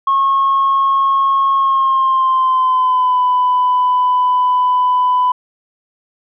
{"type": "tone with pitch glide", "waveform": "sine", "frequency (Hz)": [1089, 998.6], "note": ["C#6", "B5"], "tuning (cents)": [-31, 19], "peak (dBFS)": -9, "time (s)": [0.07, 5.32], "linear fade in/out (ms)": 5, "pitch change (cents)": -150, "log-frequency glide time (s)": [1.56, 3.21], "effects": ["tanh soft clip ceiling -7 dBFS"]}